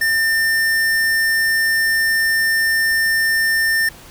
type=tone; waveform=square; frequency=1800 Hz; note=A6; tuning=39 cents sharp; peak=-15 dBFS; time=0.01-3.89 s; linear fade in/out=5 ms; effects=pink hiss -41 dBFS RMS until 4.1 s